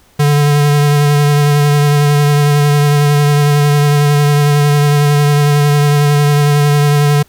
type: tone with vibrato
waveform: square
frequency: 145.8 Hz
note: D3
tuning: 12 cents flat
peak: -8 dBFS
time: 0.19-7.23 s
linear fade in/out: 10 ms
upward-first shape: triangle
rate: 11 Hz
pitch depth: 22 cents each way
effects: pink hiss -49 dBFS RMS until 7.28 s